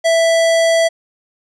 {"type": "tone", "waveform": "square", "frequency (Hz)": 660, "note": "E5", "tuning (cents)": 2, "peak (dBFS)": -11, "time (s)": [0.04, 0.89], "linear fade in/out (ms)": 20, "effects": ["resampled to 22050 Hz"]}